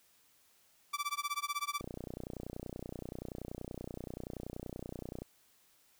sawtooth tone with tremolo, 1163 Hz, D6, 17 cents flat, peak -28 dBFS, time 0.93-1.81 s, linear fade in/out 10 ms, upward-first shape sine, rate 16 Hz, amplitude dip 100%
click train, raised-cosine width 2 ms, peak -28 dBFS, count 105, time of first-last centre 1.81-5.22 s, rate 30.5 Hz
effects white hiss -68 dBFS RMS until 5.99 s

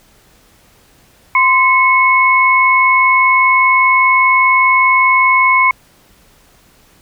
sine tone pair together, 1035 / 2195 Hz, C6 / C#7, -19 / -18 cents, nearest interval octave + minor second, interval 1301 cents, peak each -10 dBFS, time 1.35-5.71 s, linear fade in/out 2 ms, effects pink hiss -49 dBFS RMS until 7.01 s

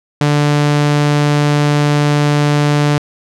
sawtooth tone, 146.83 Hz, D3, in tune, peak -6 dBFS, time 0.21-2.98 s, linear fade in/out 2 ms, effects low-pass 7000 Hz 12 dB/octave

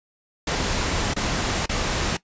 pink noise with dropouts, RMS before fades -24 dBFS, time 0.47-2.17 s, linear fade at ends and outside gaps 5 ms, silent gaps 1.138-1.163 / 1.66-1.692 s, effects noise-tail reverb RT60 0.1 s tail -18 dB re dry + resampled to 16000 Hz

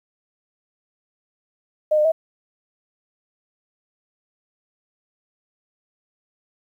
sine tone with pitch steps, 613 / 605 / 643 Hz, D#5 / D#5 / E5, -26 / -49 / -43 cents, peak -14 dBFS, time 1.91-2.12 s, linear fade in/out 10 ms, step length 70 ms, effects 9-bit

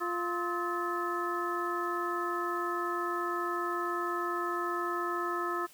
harmonic tone with a mistuned harmonic, 349.2 Hz, F4, in tune, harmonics 1 / 2 / 3 / 4 / 5, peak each -35 / -42 / -37 / -34 / -40 dBFS, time 0-5.67 s, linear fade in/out 20 ms, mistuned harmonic 4, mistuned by -140 cents, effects white hiss -57 dBFS RMS until 5.73 s

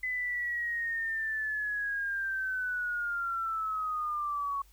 sine linear sweep, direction down, 2019 to 1108.7 Hz, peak -30 dBFS, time 0.03-4.62 s, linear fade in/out 5 ms, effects added 50 Hz sine -57 dBFS peak until 4.72 s + white hiss -65 dBFS RMS until 4.72 s

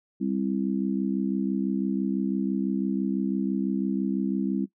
harmonic tone, 66 Hz, C2, 16 cents sharp, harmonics 3 / 4 / 5, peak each -27 / -28 / -31 dBFS, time 0.2-4.66 s, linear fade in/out 20 ms, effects noise-tail reverb RT60 0.1 s tail -17 dB re dry

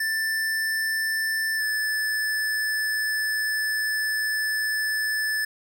square tone with pitch glide, 1771 to 1743.6 Hz, A6 to A6, +11 to -16 cents, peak -24 dBFS, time 0-5.45 s, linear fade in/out 5 ms, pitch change -27 cents, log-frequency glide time 1.56-1.62 s, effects none

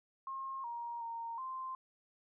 sine tone with pitch steps, 1072 / 942 / 924 / 1044 Hz, C6 / A#5 / A#5 / C6, +42 / +18 / -16 / -4 cents, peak -39 dBFS, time 0.27-1.75 s, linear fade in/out 2 ms, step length 370 ms, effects none

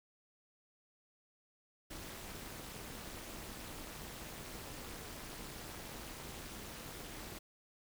pink noise with amplitude modulation, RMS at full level -44 dBFS, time 1.9-7.39 s, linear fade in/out 10 ms, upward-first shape sine, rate 280 Hz, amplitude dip 85%, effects none

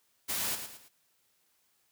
white noise with echo, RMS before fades -33 dBFS, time 0.28-0.56 s, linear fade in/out 20 ms, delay 110 ms, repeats 3, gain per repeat -8 dB, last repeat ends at 0.89 s, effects white hiss -72 dBFS RMS until 1.91 s + high-pass 60 Hz 12 dB/octave

